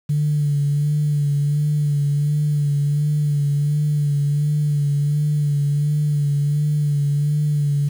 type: tone with vibrato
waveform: sine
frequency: 146.3 Hz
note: D3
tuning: 6 cents flat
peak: -15 dBFS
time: 0.09-7.89 s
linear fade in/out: 10 ms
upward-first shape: sine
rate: 1.4 Hz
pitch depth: 36 cents each way
effects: tanh soft clip ceiling -11 dBFS + 7-bit